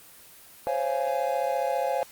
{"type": "chord", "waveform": "triangle", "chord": "Db major seventh", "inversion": "third", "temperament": "just", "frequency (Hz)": [519.7, 554.4, 693, 831.5], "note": ["C5", "Db5", "F5", "Ab5"], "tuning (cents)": [-12, 0, -14, 2], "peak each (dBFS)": -28, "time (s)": [0.67, 2.03], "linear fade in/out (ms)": 0, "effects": ["white hiss -50 dBFS RMS until 2.11 s", "Opus 24 kbps"]}